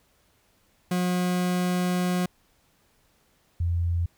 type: tone pair in turn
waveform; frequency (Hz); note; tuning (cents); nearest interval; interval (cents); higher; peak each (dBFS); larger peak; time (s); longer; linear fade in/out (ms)
40% pulse / sine; 180 / 85.79; F#3 / F2; -47 / -30; octave + minor second; 1283; first; -22; neither; 0.91-2.26 / 3.6-4.06; first; 5
effects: pink hiss -65 dBFS RMS until 4.17 s